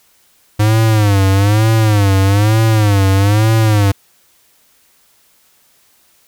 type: tone with vibrato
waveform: square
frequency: 103.83 Hz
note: G#2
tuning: in tune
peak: -9 dBFS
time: 0.59-3.92 s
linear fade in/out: 10 ms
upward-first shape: sine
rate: 1.1 Hz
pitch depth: 130 cents each way
effects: white hiss -53 dBFS RMS until 6.27 s